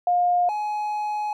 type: tone pair in turn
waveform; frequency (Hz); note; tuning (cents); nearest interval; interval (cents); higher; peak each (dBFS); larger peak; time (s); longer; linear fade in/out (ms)
sine / triangle; 710 / 841.7; F5 / G#5; +28 / +23; minor third; 295; second; -17 / -22; first; 0.07-0.49 / 0.49-1.33; second; 2
effects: none